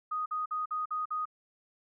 sine tone bursts, 1244.5 Hz, D#6, in tune, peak -30 dBFS, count 6, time 0.11-1.255 s, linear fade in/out 10 ms, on 150 ms, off 49 ms, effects none

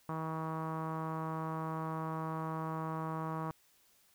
sawtooth tone with low-pass filter, 159.8 Hz, D#3, 47 cents sharp, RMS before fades -38 dBFS, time 0.09-3.51 s, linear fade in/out 0 ms, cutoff 1100 Hz, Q 4.4, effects white hiss -68 dBFS RMS until 4.14 s

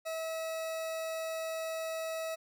40% pulse tone, 646 Hz, E5, 35 cents flat, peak -34 dBFS, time 0.05-2.36 s, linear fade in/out 20 ms, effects none

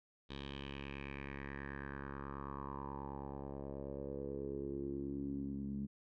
10% pulse tone with low-pass filter sweep, 69.3 Hz, C#2, in tune, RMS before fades -44 dBFS, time 0.29-5.87 s, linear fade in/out 20 ms, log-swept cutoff 3600 to 210 Hz, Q 4.7, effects none

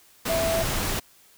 sine tone in noise, 659.3 Hz, E5, in tune, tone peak -23 dBFS, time 0.29-0.63 s, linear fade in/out 10 ms, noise pink, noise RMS -27 dBFS, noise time 0.25-1 s, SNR +1 dB, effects white hiss -56 dBFS RMS until 1.37 s

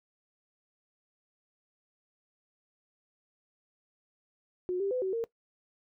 sine tone with pitch steps, 362.6 / 395.1 / 505 / 378.7 / 459.8 Hz, F#4 / G4 / B4 / F#4 / A#4, -35 / +14 / +39 / +40 / -24 cents, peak -28 dBFS, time 4.69-5.24 s, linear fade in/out 0 ms, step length 110 ms, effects noise-tail reverb RT60 0.1 s tail -19 dB re dry

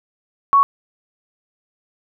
sine tone, 1114 Hz, C#6, 8 cents sharp, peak -9 dBFS, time 0.53-0.63 s, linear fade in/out 0 ms, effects none

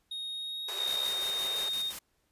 triangle tone with pitch glide, 3729 to 3766 Hz, A#7 to A#7, 0 to +17 cents, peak -34 dBFS, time 0.11-1.09 s, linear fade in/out 5 ms, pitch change +17 cents, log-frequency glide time 0.32-0.7 s
pink high-pass noise, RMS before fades -42 dBFS, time 0.68-1.69 s, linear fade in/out 5 ms, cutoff 360 Hz, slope 96 dB/octave
sine tone, 3701 Hz, A#7, 13 cents flat, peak -30 dBFS, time 0.76-1.93 s, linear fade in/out 50 ms
white noise with tremolo, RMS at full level -41 dBFS, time 0.87-1.99 s, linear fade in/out 5 ms, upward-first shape square, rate 5.8 Hz, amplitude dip 50%
effects pink hiss -74 dBFS RMS until 2.31 s + resampled to 32000 Hz

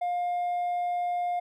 triangle tone with hard clipping, 708 Hz, F5, 23 cents sharp, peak -25 dBFS, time 0.01-1.4 s, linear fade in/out 10 ms, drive 1 dB, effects none

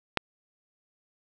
click, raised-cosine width 0.3 ms, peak -7 dBFS, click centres 0.173 s, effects none

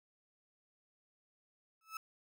35% pulse tone with exponential growth, 1305 Hz, E6, 18 cents flat, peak -36 dBFS, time 1.81-1.97 s, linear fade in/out 2 ms, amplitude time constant 33 ms, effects none

